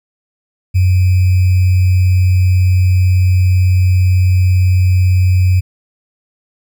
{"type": "tone with sample-and-hold", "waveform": "sine", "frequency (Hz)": 91.8, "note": "F#2", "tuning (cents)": -13, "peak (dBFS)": -7, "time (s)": [0.74, 5.61], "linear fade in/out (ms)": 20, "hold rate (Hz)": 2450, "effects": []}